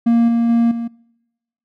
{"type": "tone with level steps", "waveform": "triangle", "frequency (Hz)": 233.1, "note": "A#3", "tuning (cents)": 0, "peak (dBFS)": [-8, -11, -9, -19], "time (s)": [0.06, 0.88], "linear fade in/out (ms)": 10, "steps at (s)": [0.28, 0.49, 0.71], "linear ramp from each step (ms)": 5, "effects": ["noise-tail reverb RT60 1.0 s tail -26 dB re dry"]}